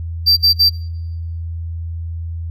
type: tone bursts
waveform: triangle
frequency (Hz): 4684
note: D8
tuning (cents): -5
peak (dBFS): -7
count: 3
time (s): 0.26-0.698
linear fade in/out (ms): 20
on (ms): 110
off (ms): 54
effects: noise-tail reverb RT60 1.0 s tail -26 dB re dry + added 83 Hz sine -22 dBFS peak until 2.5 s